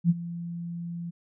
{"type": "tone with ADSR envelope", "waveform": "sine", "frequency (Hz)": 170.9, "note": "F3", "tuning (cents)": -37, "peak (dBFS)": -15, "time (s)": [0.04, 1.11], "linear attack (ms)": 57, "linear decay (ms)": 33, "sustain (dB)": -17, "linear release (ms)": 17, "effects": []}